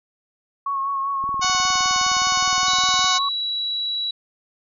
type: tone with vibrato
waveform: sine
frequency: 1100 Hz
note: C#6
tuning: 14 cents flat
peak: -21 dBFS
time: 0.66-3.29 s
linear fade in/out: 5 ms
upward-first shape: sine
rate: 5.1 Hz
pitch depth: 28 cents each way
type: click train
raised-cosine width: 3 ms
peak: -27 dBFS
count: 36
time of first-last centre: 1.24-3.044 s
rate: 19.4 Hz
type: harmonic tone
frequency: 739 Hz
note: F#5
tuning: 2 cents flat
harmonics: 1 / 2 / 3 / 4 / 5 / 6 / 7 / 8 / 9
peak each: -28 / -28 / -28 / -28 / -28 / -28 / -28 / -28 / -28 dBFS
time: 1.41-3.19 s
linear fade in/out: 20 ms
type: tone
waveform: sine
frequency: 3911 Hz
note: B7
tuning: 18 cents flat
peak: -22 dBFS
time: 2.67-4.11 s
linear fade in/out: 5 ms
effects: none